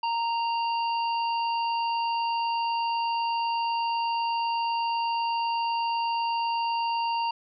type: harmonic tone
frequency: 928 Hz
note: A#5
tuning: 8 cents flat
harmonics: 1 / 3 / 5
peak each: -25 / -35 / -39 dBFS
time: 0.03-7.31 s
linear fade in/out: 5 ms
effects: none